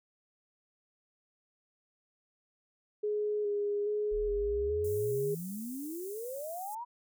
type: tone with vibrato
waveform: sine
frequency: 414.9 Hz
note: G#4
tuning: 2 cents flat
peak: -29 dBFS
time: 3.03-5.35 s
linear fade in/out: 10 ms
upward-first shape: square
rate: 1.2 Hz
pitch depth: 19 cents each way
type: exponential sweep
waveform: sine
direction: up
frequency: 36.34 to 987.8 Hz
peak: -37 dBFS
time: 4.11-6.85 s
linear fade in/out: 20 ms
type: high-pass noise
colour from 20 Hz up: white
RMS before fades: -48 dBFS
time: 4.84-6.75 s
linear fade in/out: 5 ms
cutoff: 7300 Hz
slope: 24 dB/octave
effects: none